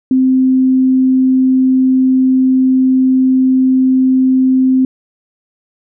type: tone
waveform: sine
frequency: 259.9 Hz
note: C4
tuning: 11 cents flat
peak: -7 dBFS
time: 0.11-4.85 s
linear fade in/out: 2 ms
effects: none